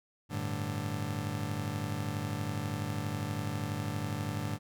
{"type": "chord", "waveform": "30% pulse", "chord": "G suspended second", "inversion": "none", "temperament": "just", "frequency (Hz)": [98, 110.25, 147], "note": ["G2", "A2", "D3"], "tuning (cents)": [0, 4, 2], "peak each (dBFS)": [-35, -35, -35], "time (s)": [0.29, 4.59], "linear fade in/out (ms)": 50, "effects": []}